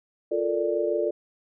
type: chord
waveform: sine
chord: Bb major seventh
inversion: second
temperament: equal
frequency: 349.2 / 440 / 466.2 / 587.3 Hz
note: F4 / A4 / Bb4 / D5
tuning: 0 / 0 / 0 / 0 cents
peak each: -28 / -27 / -32 / -27 dBFS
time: 0.31-1.11 s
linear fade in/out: 10 ms
effects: none